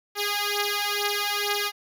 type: beating tone pair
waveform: 5% pulse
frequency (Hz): 409.4 / 411.6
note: G#4 / G#4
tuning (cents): -25 / -16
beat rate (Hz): 2.2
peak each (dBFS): -16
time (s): 0.15-1.72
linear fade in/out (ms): 50
effects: none